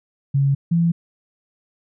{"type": "tone pair in turn", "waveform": "sine", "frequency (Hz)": [138.59, 168.87], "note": ["C#3", "E3"], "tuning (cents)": [0, 42], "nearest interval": "minor third", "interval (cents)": 342, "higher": "second", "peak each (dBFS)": -14, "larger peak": "neither", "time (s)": [[0.34, 0.55], [0.71, 0.92]], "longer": "neither", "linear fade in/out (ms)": 10, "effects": []}